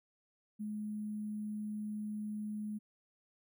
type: tone with sample-and-hold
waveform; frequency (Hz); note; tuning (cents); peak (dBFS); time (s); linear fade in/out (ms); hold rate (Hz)
sine; 211.1; G#3; +29; -37; 0.59-2.79; 20; 11025
effects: none

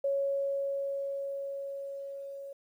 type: tone with level ramp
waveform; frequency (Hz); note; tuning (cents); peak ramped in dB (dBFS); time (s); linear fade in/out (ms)
sine; 554.4; C#5; 0; -26 to -40; 0.04-2.53; 5
effects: 11-bit

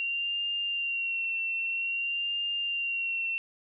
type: tone with vibrato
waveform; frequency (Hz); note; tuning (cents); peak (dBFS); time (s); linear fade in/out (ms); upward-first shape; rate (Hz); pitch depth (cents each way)
sine; 2753; F7; -25; -28; 0-3.38; 0; sine; 0.51; 33
effects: none

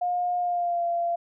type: tone with pitch glide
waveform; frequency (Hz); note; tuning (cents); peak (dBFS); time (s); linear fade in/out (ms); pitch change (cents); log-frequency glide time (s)
sine; 713 to 687.5; F5 to F5; +36 to -27; -23; 0.01-1.16; 10; -63; 0.38-0.84
effects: none

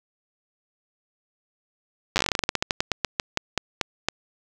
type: slowing click train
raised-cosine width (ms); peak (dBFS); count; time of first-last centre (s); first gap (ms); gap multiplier
0.2; -4; 25; 2.16-4.086; 9; 1.16
effects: none

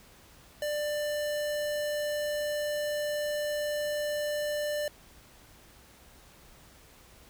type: tone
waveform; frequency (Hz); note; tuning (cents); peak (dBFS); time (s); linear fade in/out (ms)
square; 593; D5; +17; -30; 0.62-4.88; 2
effects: added 60 Hz sine -64 dBFS peak until 7.29 s + pink hiss -56 dBFS RMS until 7.29 s

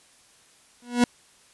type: tone with exponential growth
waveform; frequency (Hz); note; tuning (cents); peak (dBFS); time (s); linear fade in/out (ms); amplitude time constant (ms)
40% pulse; 242.4; B3; -32; -12; 0.82-1.04; 2; 47
effects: white hiss -57 dBFS RMS until 1.53 s + resampled to 24000 Hz

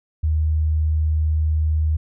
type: tone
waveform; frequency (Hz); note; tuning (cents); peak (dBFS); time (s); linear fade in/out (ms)
sine; 77.78; D#2; 0; -16; 0.23-1.97; 10
effects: none

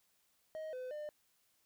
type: tone with pitch steps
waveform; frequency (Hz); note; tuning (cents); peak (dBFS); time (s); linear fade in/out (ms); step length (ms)
triangle; 628 / 508 / 600; D#5 / B4 / D5; +16 / +49 / +37; -39; 0.55-1.09; 0; 180
effects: white hiss -75 dBFS RMS until 1.65 s

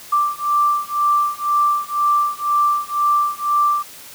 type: beating tone pair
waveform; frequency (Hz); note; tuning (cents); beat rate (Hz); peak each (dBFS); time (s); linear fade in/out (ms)
sine; 1175 / 1177; D6 / D6; +1 / +3; 2; -18; 0.12-3.83; 10
effects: white hiss -39 dBFS RMS until 4.14 s + high-pass 60 Hz 12 dB/octave

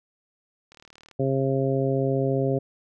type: click train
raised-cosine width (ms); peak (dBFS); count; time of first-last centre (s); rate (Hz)
0.2; -31; 16; 0.72-1.113; 38.2
type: harmonic tone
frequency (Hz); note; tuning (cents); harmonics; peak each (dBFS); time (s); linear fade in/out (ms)
134.7; C#3; -49; 1 / 2 / 3 / 4 / 5; -25 / -28 / -26 / -28 / -33; 1.19-2.59; 10
effects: none

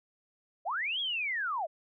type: linear two-way sweep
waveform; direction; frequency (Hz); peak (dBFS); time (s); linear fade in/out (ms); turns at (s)
sine; up then down; 576 to 3369 to 576; -30; 0.65-1.67; 20; 1
effects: none

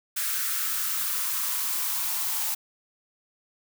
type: noise with high-pass filter sweep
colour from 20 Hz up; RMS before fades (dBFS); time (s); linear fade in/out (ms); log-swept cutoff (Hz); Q
blue; -28; 0.16-2.55; 10; 1500 to 830; 3.7
effects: none

